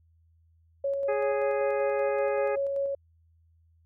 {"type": "tone with tremolo", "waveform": "sine", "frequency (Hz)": 554.4, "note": "C#5", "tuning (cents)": 0, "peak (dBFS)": -25, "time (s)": [0.84, 2.95], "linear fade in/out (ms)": 5, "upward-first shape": "square", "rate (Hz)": 5.2, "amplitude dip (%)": 25}
{"type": "harmonic tone", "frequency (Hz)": 415.3, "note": "G#4", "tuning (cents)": 0, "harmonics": [1, 2, 3, 4, 5, 6], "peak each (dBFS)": [-29, -35, -39, -41, -43, -45], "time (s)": [1.08, 2.56], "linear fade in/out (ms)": 10}
{"effects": ["added 82 Hz sine -60 dBFS peak until 3.85 s"]}